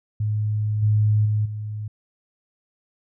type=tone with level steps; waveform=sine; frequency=106.3 Hz; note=G#2; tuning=41 cents sharp; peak=-20 / -15 / -18 / -27 dBFS; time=0.2-1.88 s; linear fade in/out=5 ms; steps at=0.82 / 1.25 / 1.45 s; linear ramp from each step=10 ms; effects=none